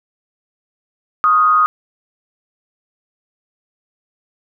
sine tone with frequency modulation, 1244.5 Hz, D#6, in tune, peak -9 dBFS, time 1.24-1.66 s, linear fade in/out 0 ms, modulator 155 Hz, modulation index 0.44, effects none

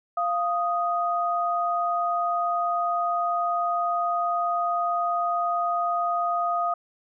sine tone pair together, 695.2 / 1244.5 Hz, F5 / D#6, -8 / 0 cents, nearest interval minor seventh, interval 1008 cents, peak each -25 dBFS, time 0.17-6.74 s, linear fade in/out 5 ms, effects none

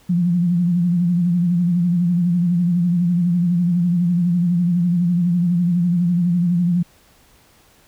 sine tone with vibrato, 174.7 Hz, F3, 1 cent sharp, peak -14 dBFS, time 0.09-6.83 s, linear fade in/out 10 ms, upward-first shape sine, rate 12 Hz, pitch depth 59 cents each way, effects pink hiss -53 dBFS RMS until 7.87 s

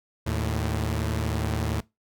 sawtooth tone pair together, 77.12 / 110 Hz, D#2 / A2, -15 / 0 cents, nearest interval tritone, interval 615 cents, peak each -24 dBFS, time 0.26-1.81 s, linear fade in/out 10 ms, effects noise-tail reverb RT60 0.2 s tail -21 dB re dry

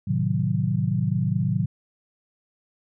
sine chord, A diminished seventh, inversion none, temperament equal, 110 / 130.81 / 155.56 / 185 Hz, A2 / C3 / Eb3 / Gb3, 0 / 0 / 0 / 0 cents, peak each -26 dBFS, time 0.07-1.66 s, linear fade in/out 10 ms, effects none

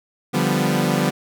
sawtooth chord, G dominant seventh, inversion second, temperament equal, 146.83 / 174.61 / 196 / 246.9 Hz, D3 / F3 / G3 / B3, 0 / 0 / 0 / 0 cents, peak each -19 dBFS, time 0.33-1.11 s, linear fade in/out 20 ms, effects none

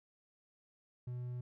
triangle tone, 123.47 Hz, B2, in tune, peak -37 dBFS, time 1.07-1.41 s, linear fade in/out 5 ms, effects none

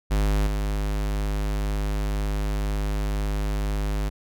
square tone with level steps, 51 Hz, G#1, 31 cents flat, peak -20 / -24 dBFS, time 0.1-4.1 s, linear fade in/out 20 ms, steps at 0.47 s, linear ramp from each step 2 ms, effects none

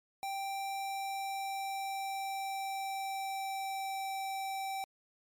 square tone with pitch glide, 784 to 775.9 Hz, G5 to G5, 0 to -18 cents, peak -36 dBFS, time 0.23-4.84 s, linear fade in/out 0 ms, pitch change -18 cents, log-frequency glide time 0.63-4.05 s, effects MP3 96 kbps

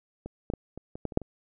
clicks, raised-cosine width 2 ms, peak -24 / -17 / -18 / -26 / -26 / -17 / -27 / -7 / -27 dBFS, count 9, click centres 0.26 / 0.501 / 0.537 / 0.776 / 0.955 / 1.053 / 1.122 / 1.174 / 1.217 s, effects none

